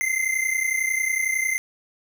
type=tone pair together; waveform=square; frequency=2061 / 2092 Hz; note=C7 / C7; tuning=-27 / -1 cents; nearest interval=unison; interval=26 cents; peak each=-25 dBFS; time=0.01-1.58 s; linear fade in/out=0 ms; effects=none